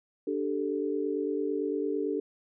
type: chord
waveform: sine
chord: D suspended fourth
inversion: none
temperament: just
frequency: 293.7 / 391.6 / 440.5 Hz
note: D4 / G4 / A4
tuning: 0 / -2 / +2 cents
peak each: -32 dBFS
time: 0.27-2.2 s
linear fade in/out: 5 ms
effects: none